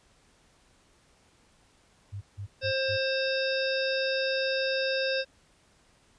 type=tone bursts; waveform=sine; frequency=100 Hz; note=G2; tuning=35 cents sharp; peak=-34 dBFS; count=4; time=2.12-2.976 s; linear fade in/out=20 ms; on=94 ms; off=160 ms
type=harmonic tone; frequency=531 Hz; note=C5; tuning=25 cents sharp; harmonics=1 / 3 / 5 / 7 / 9 / 10; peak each=-28 / -33 / -35 / -36 / -38 / -38 dBFS; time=2.61-5.25 s; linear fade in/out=50 ms
effects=pink hiss -63 dBFS RMS until 6.18 s + resampled to 22050 Hz